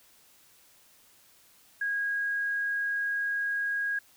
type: tone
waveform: sine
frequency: 1640 Hz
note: G#6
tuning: 22 cents flat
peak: -27 dBFS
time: 1.81-3.99 s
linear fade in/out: 5 ms
effects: white hiss -60 dBFS RMS until 4.16 s